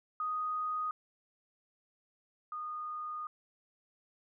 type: tone pair in turn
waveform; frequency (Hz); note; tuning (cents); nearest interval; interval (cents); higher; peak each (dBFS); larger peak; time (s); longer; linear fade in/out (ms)
sine; 1244.5 / 1228.8; D#6 / D#6; 0 / -22; unison; 22; first; -32 / -37; first; 0.2-0.91 / 2.52-3.27; second; 2
effects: none